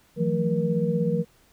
sine tone cluster, 162.5 / 178.8 / 221.3 / 475.6 Hz, E3 / F3 / A3 / A#4, -24 / +41 / +10 / +35 cents, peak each -26 / -26 / -30 / -26 dBFS, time 0.16-1.25 s, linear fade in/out 50 ms, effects pink hiss -60 dBFS RMS until 1.52 s

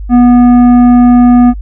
sine tone with tanh clipping, 244 Hz, B3, 21 cents flat, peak -3 dBFS, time 0.09-1.54 s, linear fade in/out 50 ms, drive 10 dB, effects noise-tail reverb RT60 0.1 s tail -25 dB re dry + added 50 Hz sine -18 dBFS peak until 1.61 s

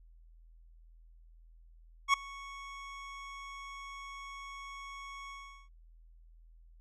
25% pulse tone with ADSR envelope, 1108 Hz, C#6, 1 cent flat, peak -17 dBFS, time 2.08-5.69 s, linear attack 56 ms, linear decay 6 ms, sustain -23 dB, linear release 390 ms, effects added 41 Hz sine -55 dBFS peak until 6.8 s + low-pass 6000 Hz 12 dB/octave

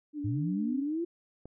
sine tone with vibrato, 293.7 Hz, D4, in tune, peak -33 dBFS, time 0.13-0.84 s, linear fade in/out 50 ms, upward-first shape sine, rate 9.1 Hz, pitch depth 39 cents each way
sine linear sweep, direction up, 98 to 349.5 Hz, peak -29 dBFS, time 0.24-1.05 s, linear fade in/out 10 ms
click, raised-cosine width 2 ms, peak -32 dBFS, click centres 1.456 s
effects none

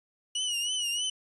sawtooth tone with vibrato, 2914 Hz, F#7, 27 cents flat, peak -25 dBFS, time 0.35-1.1 s, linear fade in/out 5 ms, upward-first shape triangle, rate 3.2 Hz, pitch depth 90 cents each way, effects resampled to 24000 Hz

